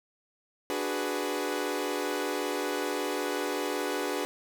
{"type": "chord", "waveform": "sawtooth", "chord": "G# half-diminished seventh", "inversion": "second", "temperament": "equal", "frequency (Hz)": [293.7, 370, 415.3, 493.9], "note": ["D4", "F#4", "G#4", "B4"], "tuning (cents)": [0, 0, 0, 0], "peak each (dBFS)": -31, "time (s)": [0.7, 4.25], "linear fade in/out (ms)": 0, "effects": []}